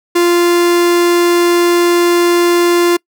45% pulse tone, 347.7 Hz, F4, 8 cents flat, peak -8 dBFS, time 0.15-2.97 s, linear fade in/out 10 ms, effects noise-tail reverb RT60 0.1 s tail -26 dB re dry

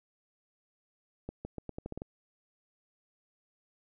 accelerating click train, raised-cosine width 2 ms, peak -25 dBFS, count 9, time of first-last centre 1.29-2.019 s, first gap 160 ms, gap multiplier 0.83, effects none

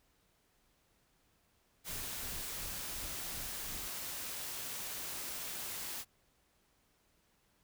white noise, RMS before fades -42 dBFS, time 1.84-6.05 s, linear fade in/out 50 ms
brown noise with tremolo, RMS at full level -47 dBFS, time 1.87-3.88 s, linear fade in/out 5 ms, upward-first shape triangle, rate 2.8 Hz, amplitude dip 95%
effects pink hiss -73 dBFS RMS until 7.63 s

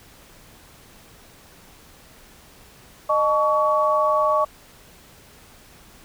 sine tone cluster, 613 / 868 / 1127 Hz, D#5 / A5 / C#6, -26 / -24 / +28 cents, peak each -20 / -27 / -19 dBFS, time 3.09-4.45 s, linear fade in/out 10 ms, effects pink hiss -49 dBFS RMS until 6.04 s

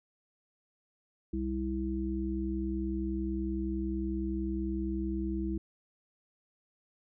harmonic tone, 65.4 Hz, C2, in tune, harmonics 1 / 3 / 5, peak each -35 / -36 / -34 dBFS, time 1.33-5.58 s, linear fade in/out 5 ms, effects none

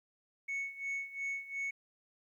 sine tone with tremolo, 2213 Hz, C#7, 3 cents flat, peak -31 dBFS, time 0.48-1.71 s, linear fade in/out 10 ms, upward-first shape sine, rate 2.8 Hz, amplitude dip 85%, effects tanh soft clip ceiling -33 dBFS + 12-bit

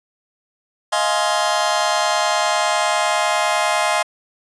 sawtooth chord, F minor seventh, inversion third, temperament just, 628.6 / 698.5 / 838.1 / 1047.7 Hz, Eb5 / F5 / Ab5 / C6, +18 / 0 / +16 / +2 cents, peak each -18 dBFS, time 0.92-4.03 s, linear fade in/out 10 ms, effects resampled to 22050 Hz

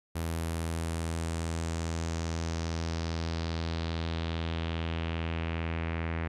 sawtooth tone with low-pass filter sweep, 82.41 Hz, E2, in tune, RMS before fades -33 dBFS, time 0.15-6.28 s, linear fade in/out 10 ms, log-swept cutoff 12000 to 2100 Hz, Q 2.5, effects none

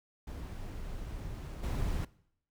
brown noise with level steps, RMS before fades -41 / -33 dBFS, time 0.27-2.05 s, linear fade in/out 5 ms, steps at 1.63 s, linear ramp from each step 10 ms, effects noise-tail reverb RT60 0.7 s tail -21 dB re dry

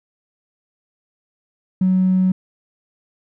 triangle tone with tanh clipping, 186 Hz, F#3, 9 cents sharp, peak -12 dBFS, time 1.81-2.32 s, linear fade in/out 5 ms, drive 1 dB, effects none

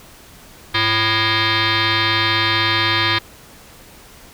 sine tone with frequency modulation, 987.8 Hz, B5, in tune, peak -14 dBFS, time 0.74-3.19 s, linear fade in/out 10 ms, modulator 442 Hz, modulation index 7.3, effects pink hiss -43 dBFS RMS until 4.33 s

